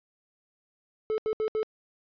triangle tone bursts at uneven times, 434.7 Hz, A4, 21 cents flat, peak -23 dBFS, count 4, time 1.1-1.18 / 1.26-1.33 / 1.4-1.48 / 1.55-1.63 s, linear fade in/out 0 ms, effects resampled to 11025 Hz

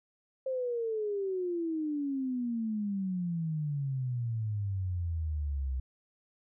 sine exponential sweep, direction down, 532 to 63.6 Hz, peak -30 dBFS, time 0.46-5.8 s, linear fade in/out 5 ms, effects none

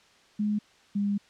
sine tone pair in turn, 209.4 / 202.4 Hz, G#3 / G#3, +15 / -44 cents, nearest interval minor second, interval 59 cents, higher first, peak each -24 dBFS, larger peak neither, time 0.39-0.59 / 0.95-1.18 s, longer second, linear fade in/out 10 ms, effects white hiss -59 dBFS RMS until 1.29 s + low-pass 5000 Hz 12 dB/octave

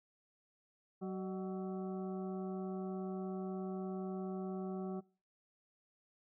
harmonic tone with a mistuned harmonic, 188.2 Hz, F#3, 30 cents sharp, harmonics 1 / 2 / 3 / 4 / 6 / 7, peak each -40 / -43 / -53 / -50 / -58 / -60 dBFS, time 1.01-5.01 s, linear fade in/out 20 ms, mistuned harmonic 3, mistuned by +130 cents, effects noise-tail reverb RT60 0.4 s tail -25 dB re dry

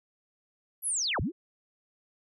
sine linear two-way sweep, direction down then up, 11840 to 51.4 to 396.8 Hz, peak -27 dBFS, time 0.82-1.32 s, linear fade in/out 50 ms, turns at 1.2 s, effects none

